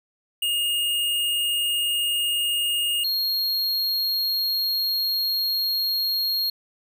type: tone pair in turn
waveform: square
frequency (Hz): 2846 / 4264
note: F7 / C8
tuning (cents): +32 / +32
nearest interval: perfect fifth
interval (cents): 700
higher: second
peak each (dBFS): -22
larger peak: neither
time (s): 0.42-3.04 / 3.04-6.5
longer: second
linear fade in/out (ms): 5
effects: none